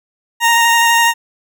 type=tone with vibrato; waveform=20% pulse; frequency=930 Hz; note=A#5; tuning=4 cents flat; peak=-4 dBFS; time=0.4-1.14 s; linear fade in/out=50 ms; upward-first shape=square; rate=12 Hz; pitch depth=10 cents each way; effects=none